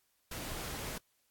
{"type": "noise", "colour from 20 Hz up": "pink", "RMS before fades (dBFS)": -41, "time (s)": [0.31, 0.98], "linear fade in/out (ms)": 5, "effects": ["white hiss -75 dBFS RMS until 1.3 s", "AAC 64 kbps"]}